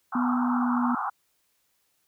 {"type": "band-pass noise", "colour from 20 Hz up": "white", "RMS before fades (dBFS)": -30, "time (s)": [0.12, 1.1], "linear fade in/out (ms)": 10, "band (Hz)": [740, 1400], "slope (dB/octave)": 96}
{"type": "tone with pitch glide", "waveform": "sine", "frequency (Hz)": [246.9, 243.8], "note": ["B3", "B3"], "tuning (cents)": [0, -22], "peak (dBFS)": -23, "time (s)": [0.15, 0.95], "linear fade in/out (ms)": 5, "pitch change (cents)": -22, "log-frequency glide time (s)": [0.36, 0.82]}
{"effects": ["white hiss -71 dBFS RMS until 2.07 s"]}